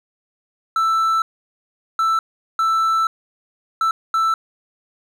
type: tone bursts at uneven times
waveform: triangle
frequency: 1325 Hz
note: E6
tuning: 9 cents sharp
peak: -13 dBFS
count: 5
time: 0.76-1.22 / 1.99-2.19 / 2.59-3.07 / 3.81-3.91 / 4.14-4.34 s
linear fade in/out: 2 ms
effects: none